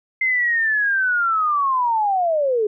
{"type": "linear sweep", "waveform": "sine", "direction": "down", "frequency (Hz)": [2088, 407.1], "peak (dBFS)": -16, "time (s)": [0.21, 2.67], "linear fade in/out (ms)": 5, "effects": []}